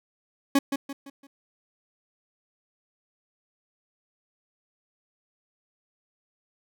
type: tone with echo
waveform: 40% pulse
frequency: 277.2 Hz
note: C#4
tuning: in tune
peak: -16 dBFS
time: 0.55-0.59 s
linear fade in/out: 5 ms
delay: 170 ms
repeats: 4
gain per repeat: -8 dB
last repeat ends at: 1.27 s
effects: none